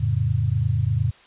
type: chord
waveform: sine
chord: F augmented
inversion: none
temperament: equal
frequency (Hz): 87.31 / 110 / 138.59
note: F2 / A2 / C#3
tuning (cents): 0 / 0 / 0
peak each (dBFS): -25 / -21 / -24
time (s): 0-1.11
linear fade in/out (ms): 10
effects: white hiss -51 dBFS RMS until 1.26 s + resampled to 8000 Hz